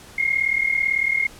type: tone pair together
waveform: sine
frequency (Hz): 2122 / 2160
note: C7 / C#7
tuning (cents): +24 / -45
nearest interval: unison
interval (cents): 31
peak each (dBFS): -21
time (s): 0.18-1.27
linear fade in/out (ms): 5
effects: pink hiss -44 dBFS RMS until 1.39 s + low-pass 12000 Hz 12 dB/octave